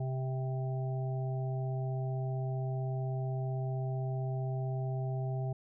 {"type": "harmonic tone", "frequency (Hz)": 130.81, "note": "C3", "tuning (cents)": 0, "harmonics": [1, 3, 5, 6], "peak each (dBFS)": [-32, -44, -44, -47], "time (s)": [0, 5.53], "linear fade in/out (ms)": 5, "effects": []}